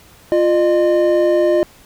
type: tone pair together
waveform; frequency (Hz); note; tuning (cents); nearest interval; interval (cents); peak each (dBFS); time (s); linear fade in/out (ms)
triangle; 349.2 / 608.1; F4 / D#5; 0 / -40; minor seventh; 960; -12; 0.32-1.63; 0
effects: pink hiss -46 dBFS RMS until 1.85 s